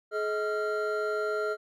triangle tone cluster, 424.6 / 633 / 1382 Hz, G#4 / D#5 / F6, +38 / +30 / -19 cents, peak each -28 / -32 / -31 dBFS, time 0.11-1.57 s, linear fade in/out 50 ms, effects none

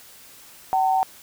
sine tone pair together, 761 / 905 Hz, F#5 / A5, +48 / +48 cents, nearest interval minor third, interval 300 cents, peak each -18 / -24 dBFS, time 0.73-1.03 s, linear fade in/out 0 ms, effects white hiss -47 dBFS RMS until 1.22 s

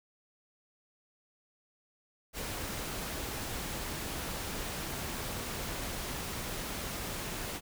pink noise, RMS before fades -38 dBFS, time 2.33-7.61 s, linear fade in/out 50 ms, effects none

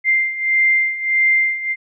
sine beating tone pair, 2093 / 2094.6 Hz, C7 / C7, 0 / +1 cents, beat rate 1.6 Hz, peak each -19 / -15 dBFS, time 0.04-1.76 s, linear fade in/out 50 ms, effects none

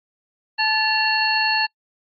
harmonic tone with a mistuned harmonic, 870 Hz, A5, 20 cents flat, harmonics 1 / 2 / 3 / 5, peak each -22 / -22 / -22 / -22 dBFS, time 0.58-1.67 s, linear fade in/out 20 ms, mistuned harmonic 3, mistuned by +82 cents, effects noise-tail reverb RT60 0.1 s tail -26 dB re dry + MP3 32 kbps

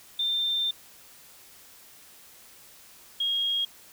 sine tone pair in turn, 3589 / 3267 Hz, A7 / G#7, +34 / -29 cents, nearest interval major second, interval 163 cents, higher first, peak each -24 dBFS, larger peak neither, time 0.19-0.71 / 3.2-3.65 s, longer first, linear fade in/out 5 ms, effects white hiss -52 dBFS RMS until 3.92 s

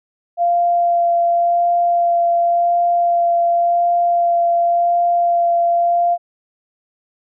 sine tone with vibrato, 691 Hz, F5, 19 cents flat, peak -12 dBFS, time 0.37-6.18 s, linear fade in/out 50 ms, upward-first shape sine, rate 0.91 Hz, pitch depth 10 cents each way, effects none

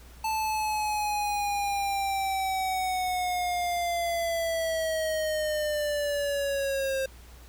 square linear sweep, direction down, 880 to 530 Hz, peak -27 dBFS, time 0.24-7.06 s, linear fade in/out 5 ms, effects added 60 Hz sine -47 dBFS peak until 7.48 s + pink hiss -54 dBFS RMS until 7.48 s

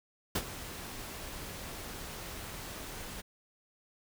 pink noise with ADSR envelope, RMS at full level -30 dBFS, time 0.35-3.22 s, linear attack 7 ms, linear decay 57 ms, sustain -13 dB, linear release 18 ms, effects none

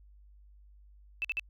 sine tone bursts, 2637 Hz, E7, in tune, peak -29 dBFS, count 3, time 1.22-1.395 s, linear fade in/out 0 ms, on 25 ms, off 50 ms, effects added 50 Hz sine -54 dBFS peak until 1.49 s

